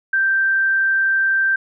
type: tone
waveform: sine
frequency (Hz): 1568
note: G6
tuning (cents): 0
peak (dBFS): -14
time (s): 0.13-1.56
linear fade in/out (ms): 5
effects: none